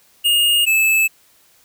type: tone pair in turn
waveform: square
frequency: 2845 / 2614 Hz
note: F7 / E7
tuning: +31 / -15 cents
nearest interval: minor second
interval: 146 cents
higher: first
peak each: -13 dBFS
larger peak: neither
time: 0.24-0.66 / 0.66-1.08 s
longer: neither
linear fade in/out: 20 ms
effects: white hiss -54 dBFS RMS until 1.64 s